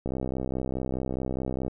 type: click train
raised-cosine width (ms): 2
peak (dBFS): -17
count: 106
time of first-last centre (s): 0.06-1.68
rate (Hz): 64.8
effects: none